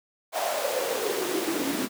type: noise with high-pass filter sweep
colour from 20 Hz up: pink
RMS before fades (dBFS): -28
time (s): 0.32-1.89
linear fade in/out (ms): 50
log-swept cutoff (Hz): 700 to 250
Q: 6.4
effects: none